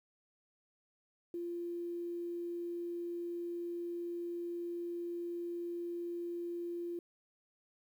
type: tone with quantisation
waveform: sine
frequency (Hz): 345.5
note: F4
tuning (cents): -19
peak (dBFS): -37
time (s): 1.34-6.99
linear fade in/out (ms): 2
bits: 11
effects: none